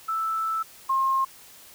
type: tone pair in turn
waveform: sine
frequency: 1318.5 / 1067.6 Hz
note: E6 / C6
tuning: 0 / +35 cents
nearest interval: major third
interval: 365 cents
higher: first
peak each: -24 / -20 dBFS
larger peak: second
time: 0.08-0.63 / 0.89-1.25 s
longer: first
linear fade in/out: 10 ms
effects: white hiss -49 dBFS RMS until 1.74 s